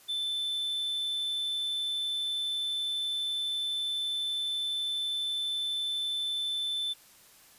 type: tone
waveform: triangle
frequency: 3528 Hz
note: A7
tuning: 4 cents sharp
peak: -28 dBFS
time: 0.08-6.94 s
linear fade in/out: 20 ms
effects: white hiss -57 dBFS RMS until 7.58 s + resampled to 32000 Hz